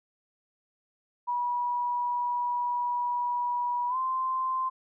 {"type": "tone with pitch glide", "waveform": "sine", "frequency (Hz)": [971, 1040.7], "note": ["B5", "C6"], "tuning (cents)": [-30, -10], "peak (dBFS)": -26, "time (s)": [1.27, 4.7], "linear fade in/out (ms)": 20, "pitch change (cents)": 120, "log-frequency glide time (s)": [3.88, 3.97], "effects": []}